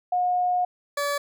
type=tone pair in turn; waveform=sine / 20% pulse; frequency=721 / 573.3 Hz; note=F#5 / D5; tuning=-45 / -42 cents; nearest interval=major third; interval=397 cents; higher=first; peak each=-20 / -19 dBFS; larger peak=second; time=0.12-0.65 / 0.97-1.18 s; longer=first; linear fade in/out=5 ms; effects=none